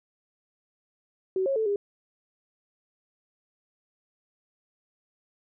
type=tone with pitch steps; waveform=sine; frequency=377.4 / 545 / 440.4 / 405.2 Hz; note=F#4 / C#5 / A4 / G#4; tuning=+34 / -29 / +2 / -43 cents; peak=-23 dBFS; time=1.36-1.76 s; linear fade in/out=2 ms; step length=100 ms; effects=none